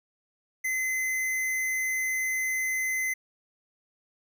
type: tone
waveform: square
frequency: 2047 Hz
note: C7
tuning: 38 cents flat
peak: -27 dBFS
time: 0.64-3.14 s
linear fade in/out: 10 ms
effects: none